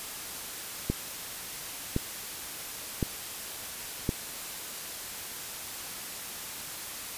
click train, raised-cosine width 3 ms, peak -13 dBFS, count 4, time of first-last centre 0.9-4.091 s, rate 0.94 Hz, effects white hiss -39 dBFS RMS until 7.17 s + resampled to 32000 Hz

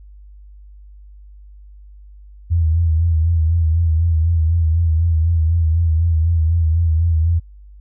sine tone with vibrato, 82 Hz, E2, 9 cents flat, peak -12 dBFS, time 2.5-7.4 s, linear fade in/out 20 ms, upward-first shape sine, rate 4 Hz, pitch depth 65 cents each way, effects added 50 Hz sine -38 dBFS peak until 7.8 s

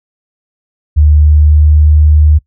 sine tone with pitch glide, 75.1 to 75.88 Hz, D2 to D#2, +39 to -43 cents, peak -3 dBFS, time 0.96-2.39 s, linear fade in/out 20 ms, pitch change +18 cents, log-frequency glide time 1.17-1.87 s, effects noise-tail reverb RT60 0.1 s tail -20 dB re dry

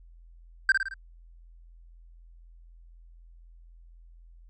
triangle tone with echo, 1568 Hz, G6, in tune, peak -14 dBFS, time 0.69-0.72 s, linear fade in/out 2 ms, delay 55 ms, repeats 4, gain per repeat -5 dB, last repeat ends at 0.94 s, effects added 42 Hz sine -49 dBFS peak until 4.49 s + resampled to 22050 Hz

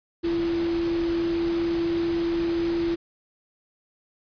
sine tone in noise, 337.7 Hz, E4, 42 cents sharp, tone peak -22 dBFS, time 0.23-2.96 s, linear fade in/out 20 ms, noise pink, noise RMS -36 dBFS, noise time 0.23-2.96 s, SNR +11 dB, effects resampled to 11025 Hz

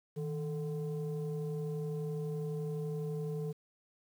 sine tone pair together, 157.28 / 440 Hz, D#3 / A4, +19 / 0 cents, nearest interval octave + tritone, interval 1781 cents, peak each -34 / -37 dBFS, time 0.16-3.53 s, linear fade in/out 20 ms, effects tanh soft clip ceiling -31 dBFS + 10-bit

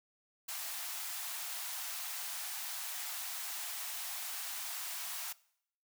white high-pass noise, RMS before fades -41 dBFS, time 0.48-5.33 s, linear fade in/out 10 ms, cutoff 650 Hz, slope 96 dB/octave, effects noise-tail reverb RT60 0.7 s tail -22 dB re dry

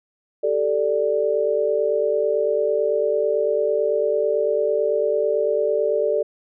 sine chord, G suspended second, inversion none, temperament just, 392 / 441 / 588 Hz, G4 / A4 / D5, 0 / +4 / +2 cents, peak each -25 / -21 / -21 dBFS, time 0.43-6.23 s, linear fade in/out 10 ms, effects none

